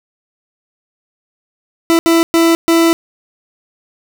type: tone bursts at uneven times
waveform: 40% pulse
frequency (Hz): 332.1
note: E4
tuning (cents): +13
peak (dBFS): -7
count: 4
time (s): 1.9-1.99 / 2.06-2.23 / 2.34-2.55 / 2.68-2.93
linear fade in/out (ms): 0
effects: none